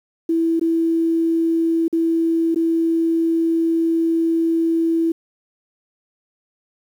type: tone with dropouts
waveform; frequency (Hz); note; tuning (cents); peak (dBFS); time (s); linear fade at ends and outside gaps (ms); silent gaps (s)
sine; 329.6; E4; 0; -15; 0.29-5.12; 5; 0.596-0.612 / 1.881-1.927 / 2.546-2.559
effects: 8-bit